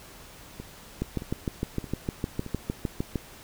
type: two click trains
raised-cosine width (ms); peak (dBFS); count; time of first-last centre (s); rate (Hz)
3; -14 / -24; 15 / 4; 1.02-3.157 / 0.6-2.463; 6.55 / 1.61
effects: pink hiss -48 dBFS RMS until 3.43 s